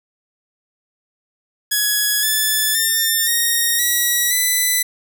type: tone with pitch steps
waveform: 5% pulse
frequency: 1679 / 1738.2 / 1799.5 / 1863 / 1928.7 / 1996.7 Hz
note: G#6 / A6 / A6 / A#6 / B6 / B6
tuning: +18 / -22 / +38 / -2 / -42 / +18 cents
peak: -5 dBFS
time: 1.71-4.83 s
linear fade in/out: 10 ms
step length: 520 ms
effects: none